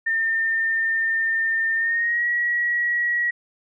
sine tone with pitch glide, 1808 to 1915.5 Hz, A6 to A#6, +47 to +47 cents, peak -19 dBFS, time 0.06-3.31 s, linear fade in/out 10 ms, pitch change +100 cents, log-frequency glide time 1.76-2.27 s, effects none

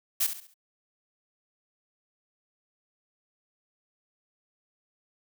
blue noise with echo, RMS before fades -25 dBFS, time 0.2-0.27 s, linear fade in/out 10 ms, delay 68 ms, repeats 4, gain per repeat -9 dB, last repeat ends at 0.542 s, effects none

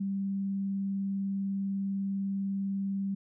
sine tone with vibrato, 196 Hz, G3, in tune, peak -29 dBFS, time 0-3.15 s, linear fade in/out 10 ms, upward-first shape sine, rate 20 Hz, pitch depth 17 cents each way, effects none

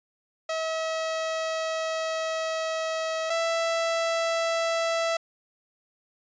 sawtooth tone pair in turn, 643 / 662.6 Hz, E5 / E5, -43 / +9 cents, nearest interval minor second, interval 52 cents, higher second, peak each -23 / -20 dBFS, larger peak second, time 0.49-3.3 / 3.3-5.17 s, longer first, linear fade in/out 5 ms, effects resampled to 16000 Hz

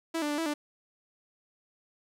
sawtooth tone with pitch steps, 328.3 / 295.5 / 293.4 / 327.6 / 295.3 Hz, E4 / D4 / D4 / E4 / D4, -7 / +11 / -2 / -11 / +10 cents, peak -25 dBFS, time 0.14-0.54 s, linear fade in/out 10 ms, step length 80 ms, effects low-pass 12000 Hz 12 dB/octave + 11-bit

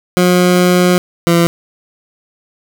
20% pulse tone pair in turn, 179.5 / 170.04 Hz, F3 / F3, +48 / -46 cents, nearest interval minor second, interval 94 cents, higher first, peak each -3 dBFS, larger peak neither, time 0.17-0.98 / 1.27-1.47 s, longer first, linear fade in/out 0 ms, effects none

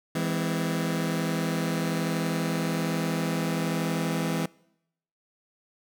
sawtooth chord, E augmented, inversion none, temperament just, 164.81 / 206 / 257.5 Hz, E3 / G#3 / B#3, 0 / -14 / -28 cents, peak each -24 / -28 / -28 dBFS, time 0.15-4.46 s, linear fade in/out 5 ms, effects noise-tail reverb RT60 0.8 s tail -24 dB re dry

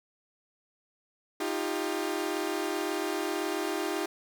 sawtooth tone cluster, 312.4 / 350.6 / 398.1 Hz, D#4 / F4 / G4, +7 / +7 / +27 cents, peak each -30 dBFS, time 1.4-4.06 s, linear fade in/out 5 ms, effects none

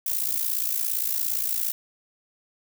violet noise with amplitude modulation, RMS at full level -23 dBFS, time 0.06-1.72 s, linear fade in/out 5 ms, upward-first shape sine, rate 57.4 Hz, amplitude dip 75%, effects none

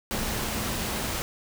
sine tone in noise, 214.8 Hz, A3, 41 cents flat, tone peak -37 dBFS, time 0.13-1.06 s, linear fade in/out 0 ms, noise pink, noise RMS -30 dBFS, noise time 0.11-1.22 s, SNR -10 dB, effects none

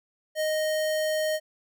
square tone, 621 Hz, D#5, 3 cents flat, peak -25 dBFS, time 0.35-1.4 s, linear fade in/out 50 ms, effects none

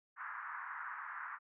pink band-pass noise, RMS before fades -45 dBFS, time 0.16-1.39 s, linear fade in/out 50 ms, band 1000 to 1800 Hz, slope 48 dB/octave, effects none

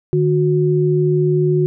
sine tone pair together, 151.22 / 365 Hz, D#3 / F#4, -49 / -24 cents, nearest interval octave + minor third, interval 1525 cents, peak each -15 dBFS, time 0.13-1.66 s, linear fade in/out 0 ms, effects none

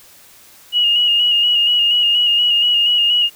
sine tone with vibrato, 2879 Hz, F#7, 48 cents flat, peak -11 dBFS, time 0.72-3.3 s, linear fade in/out 50 ms, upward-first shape square, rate 4.2 Hz, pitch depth 25 cents each way, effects white hiss -45 dBFS RMS until 3.35 s

